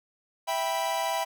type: chord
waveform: 45% pulse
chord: E minor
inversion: none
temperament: equal with one note detuned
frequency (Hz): 659.3 / 784 / 982.6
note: E5 / G5 / B5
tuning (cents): 0 / 0 / -9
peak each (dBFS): -31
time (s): 0.47-1.25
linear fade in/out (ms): 20
effects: none